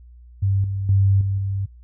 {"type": "tone with level steps", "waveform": "sine", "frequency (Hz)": 98, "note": "G2", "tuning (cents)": 0, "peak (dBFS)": [-16, -22, -13, -19, -21], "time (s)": [0.42, 1.66], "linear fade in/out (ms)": 10, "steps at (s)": [0.64, 0.89, 1.21, 1.38], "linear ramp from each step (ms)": 2, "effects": ["noise-tail reverb RT60 0.2 s tail -24 dB re dry", "added 60 Hz sine -42 dBFS peak until 1.83 s"]}